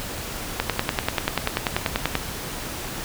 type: click train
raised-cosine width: 0.3 ms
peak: -4 dBFS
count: 17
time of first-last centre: 0.6-2.153 s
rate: 10.3 Hz
effects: pink hiss -32 dBFS RMS until 3.04 s